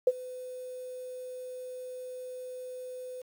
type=tone with ADSR envelope; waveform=sine; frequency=505 Hz; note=B4; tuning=39 cents sharp; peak=-17 dBFS; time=0.07-3.22 s; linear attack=4 ms; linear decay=41 ms; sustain=-21 dB; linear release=8 ms; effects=9-bit